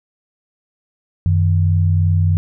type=tone pair together; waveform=sine; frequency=92.5 / 155.56 Hz; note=F#2 / D#3; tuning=0 / 0 cents; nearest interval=major sixth; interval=900 cents; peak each=-12 / -19 dBFS; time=1.26-2.37 s; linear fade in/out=0 ms; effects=none